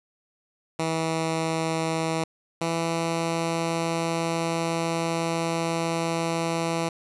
10% pulse tone pair in turn, 162 / 165.98 Hz, E3 / E3, -30 / +12 cents, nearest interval unison, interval 42 cents, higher second, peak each -16 dBFS, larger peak neither, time 0.79-2.24 / 2.61-6.89 s, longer second, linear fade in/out 5 ms, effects resampled to 24000 Hz + 8-bit

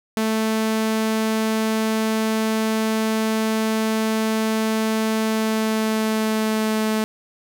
sawtooth tone with pitch glide, 220 to 217.5 Hz, A3 to A3, 0 to -20 cents, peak -15 dBFS, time 0.17-7.04 s, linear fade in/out 0 ms, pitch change -20 cents, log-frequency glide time 5.22-6.83 s, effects none

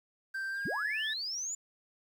triangle tone with pitch glide, 1568 to 1749.9 Hz, G6 to A6, 0 to -10 cents, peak -32 dBFS, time 0.34-1.14 s, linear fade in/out 10 ms, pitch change +190 cents, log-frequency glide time 0.5-0.98 s
sine linear sweep, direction up, 100.1 to 7130 Hz, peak -34 dBFS, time 0.65-1.55 s, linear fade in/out 5 ms
effects 10-bit

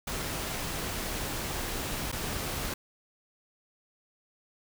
pink noise with dropouts, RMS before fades -34 dBFS, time 0.07-2.74 s, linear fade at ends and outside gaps 5 ms, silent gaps 2.117-2.125 s, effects none

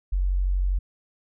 sine tone, 46.25 Hz, F#1, in tune, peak -20 dBFS, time 0.12-0.79 s, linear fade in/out 10 ms, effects none

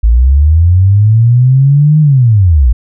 sine linear two-way sweep, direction up then down, 53.1 to 155.56 to 53.1 Hz, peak -3 dBFS, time 0.03-2.73 s, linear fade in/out 10 ms, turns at 2 s, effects none

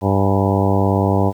harmonic tone with a mistuned harmonic, 98 Hz, G2, in tune, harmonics 1 / 2 / 3 / 4 / 5 / 6 / 7 / 8 / 9 / 10, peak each -17 / -20 / -22 / -23 / -24 / -25 / -25 / -26 / -27 / -27 dBFS, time 0.01-1.33 s, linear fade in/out 50 ms, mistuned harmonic 8, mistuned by +60 cents, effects 8-bit

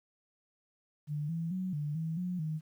sine tone with pitch steps, 148.6 / 165.4 / 185.7 / 147.9 / 161.4 / 180.1 / 156.1 Hz, D3 / E3 / F#3 / D3 / E3 / F#3 / D#3, +21 / +6 / +7 / +13 / -36 / -46 / +6 cents, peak -32 dBFS, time 1.07-2.61 s, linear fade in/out 50 ms, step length 220 ms, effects 11-bit

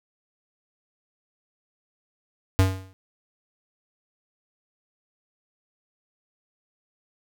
square tone with exponential decay, 94.6 Hz, F#2, 39 cents sharp, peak -13 dBFS, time 2.59-2.93 s, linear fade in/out 0 ms, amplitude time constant 73 ms, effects none

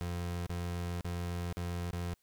30% pulse tone with dropouts, 87.31 Hz, F2, in tune, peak -32 dBFS, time 0.01-2.14 s, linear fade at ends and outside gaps 0 ms, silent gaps 0.465-0.495 / 1.009-1.046 / 1.526-1.57 / 1.91-1.931 s, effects white hiss -75 dBFS RMS until 2.22 s

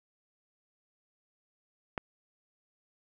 click, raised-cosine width 0.5 ms, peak -17 dBFS, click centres 1.978 s, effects none

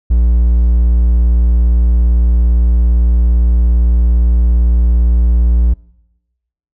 triangle tone, 58.8 Hz, A#1, 16 cents sharp, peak -5 dBFS, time 0.1-5.74 s, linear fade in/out 10 ms, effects noise-tail reverb RT60 1.0 s tail -24 dB re dry

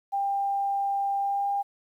sine tone with pitch glide, 795 to 801.9 Hz, G5 to G5, +24 to +39 cents, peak -24 dBFS, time 0.12-1.63 s, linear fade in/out 20 ms, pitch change +15 cents, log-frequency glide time 1.19-1.48 s, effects 10-bit

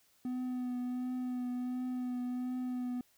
triangle tone with vibrato, 250 Hz, B3, 21 cents sharp, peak -32 dBFS, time 0.25-3.01 s, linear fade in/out 2 ms, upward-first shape triangle, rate 1.4 Hz, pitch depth 22 cents each way, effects white hiss -69 dBFS RMS until 3.17 s

